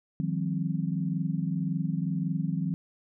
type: tone cluster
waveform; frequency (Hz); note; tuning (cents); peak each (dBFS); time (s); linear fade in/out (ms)
sine; 157.2 / 179 / 202.6 / 263.6; D#3 / F3 / G#3 / C4; +18 / +43 / -43 / +13; -30 / -30 / -37 / -36; 0.2-2.74; 0
effects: none